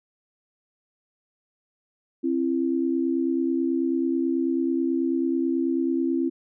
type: tone pair together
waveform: sine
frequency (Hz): 266.4 / 335.6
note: C4 / E4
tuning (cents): +31 / +31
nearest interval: major third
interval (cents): 400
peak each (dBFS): -24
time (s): 2.23-6.3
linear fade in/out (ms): 20
effects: none